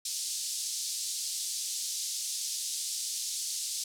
pink band-pass noise, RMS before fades -35 dBFS, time 0.05-3.84 s, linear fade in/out 5 ms, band 4400 to 10000 Hz, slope 24 dB/octave, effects none

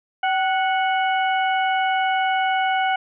harmonic tone with a mistuned harmonic, 736 Hz, F#5, 9 cents flat, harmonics 1 / 2 / 3 / 4, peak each -19 / -25 / -29 / -31 dBFS, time 0.23-2.96 s, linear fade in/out 5 ms, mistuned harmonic 1, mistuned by +60 cents, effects none

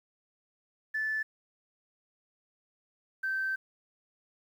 sine tone pair in turn, 1747 / 1551.5 Hz, A6 / G6, -13 / -18 cents, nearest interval major second, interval 205 cents, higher first, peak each -28 dBFS, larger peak neither, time 0.94-1.23 / 3.23-3.56 s, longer second, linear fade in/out 10 ms, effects tanh soft clip ceiling -24 dBFS + 10-bit

